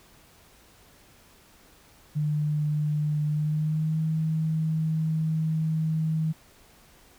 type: tone with pitch glide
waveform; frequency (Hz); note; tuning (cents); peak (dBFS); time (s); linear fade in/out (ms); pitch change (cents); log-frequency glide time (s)
sine; 150.3 to 158.5; D3 to D#3; +40 to +32; -23; 2.15-6.33; 20; +92; 3.31-3.99
effects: pink hiss -56 dBFS RMS until 7.18 s